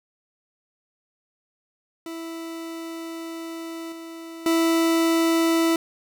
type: tone with level steps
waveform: 40% pulse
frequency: 329.6 Hz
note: E4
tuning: in tune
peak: -31 / -35 / -17 dBFS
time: 2.06-5.76 s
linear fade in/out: 2 ms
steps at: 3.92 / 4.46 s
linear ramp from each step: 2 ms
effects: none